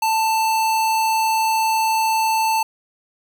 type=tone; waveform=square; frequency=886 Hz; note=A5; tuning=12 cents sharp; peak=-17 dBFS; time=0.02-2.63 s; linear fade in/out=5 ms; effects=none